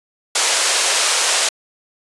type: band-pass noise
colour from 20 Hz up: white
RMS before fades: -17 dBFS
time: 0.35-1.49 s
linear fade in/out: 5 ms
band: 450 to 8900 Hz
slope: 24 dB/octave
effects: resampled to 24000 Hz